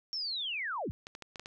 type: linear sweep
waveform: sine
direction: down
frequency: 5530 to 37.16 Hz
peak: -33 dBFS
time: 0.13-0.91 s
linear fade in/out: 0 ms
type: clicks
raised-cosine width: 0.2 ms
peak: -26 dBFS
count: 6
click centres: 1.069 / 1.151 / 1.223 / 1.358 / 1.396 / 1.459 s
effects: none